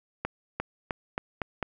accelerating click train, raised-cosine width 0.5 ms, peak -14 dBFS, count 6, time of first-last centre 0.25-1.627 s, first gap 350 ms, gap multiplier 0.88, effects none

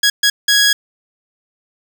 15% pulse tone bursts at uneven times, 1661.2 Hz, G#6, in tune, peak -3 dBFS, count 3, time 0.03-0.1 / 0.23-0.3 / 0.48-0.73 s, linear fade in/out 5 ms, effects none

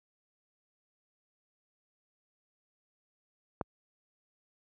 click, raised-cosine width 1 ms, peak -18 dBFS, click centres 3.612 s, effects high-pass 60 Hz 12 dB/octave

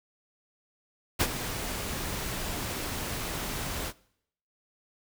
pink noise with ADSR envelope, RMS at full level -23 dBFS, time 1.19-3.93 s, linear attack 18 ms, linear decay 58 ms, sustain -11 dB, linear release 54 ms, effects noise-tail reverb RT60 0.7 s tail -22 dB re dry

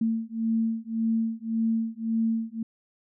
sine beating tone pair, 224.6 / 226.4 Hz, A3 / A3, +36 / +50 cents, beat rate 1.8 Hz, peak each -27 dBFS, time 0.01-2.63 s, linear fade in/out 5 ms, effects none

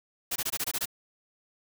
white noise bursts, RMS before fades -30 dBFS, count 8, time 0.31-0.857 s, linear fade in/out 10 ms, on 50 ms, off 21 ms, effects none

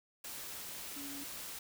sine tone in noise, 281.8 Hz, C#4, 29 cents sharp, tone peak -46 dBFS, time 0.96-1.24 s, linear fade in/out 5 ms, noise white, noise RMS -45 dBFS, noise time 0.24-1.59 s, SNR -4 dB, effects none

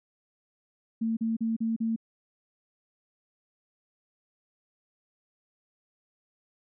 sine tone bursts, 225.6 Hz, A3, 44 cents sharp, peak -25 dBFS, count 5, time 1.01-1.962 s, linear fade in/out 10 ms, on 160 ms, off 38 ms, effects none

